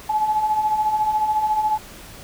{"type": "beating tone pair", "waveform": "sine", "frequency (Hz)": [845, 859], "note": ["G#5", "A5"], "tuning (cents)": [30, -42], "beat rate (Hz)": 14, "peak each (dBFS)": [-26, -18], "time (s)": [0.09, 1.78], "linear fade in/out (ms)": 10, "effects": ["pink hiss -41 dBFS RMS until 2.23 s"]}